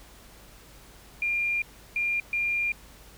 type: tone bursts at uneven times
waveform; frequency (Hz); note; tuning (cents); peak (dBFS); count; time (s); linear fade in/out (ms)
sine; 2400; D7; +37; -24; 3; 1.22-1.62 / 1.96-2.2 / 2.33-2.72; 2
effects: added 50 Hz sine -53 dBFS peak until 3.17 s + pink hiss -52 dBFS RMS until 3.17 s